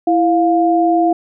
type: tone pair together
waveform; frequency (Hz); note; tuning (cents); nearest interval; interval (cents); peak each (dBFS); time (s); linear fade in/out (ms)
sine; 332 / 703.5; E4 / F5; +12 / +12; octave + minor second; 1300; -13; 0.07-1.13; 5
effects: none